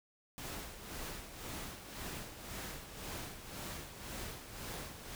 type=noise with tremolo; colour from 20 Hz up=pink; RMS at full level=-43 dBFS; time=0.38-5.15 s; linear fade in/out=0 ms; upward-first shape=sine; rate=1.9 Hz; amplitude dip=60%; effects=none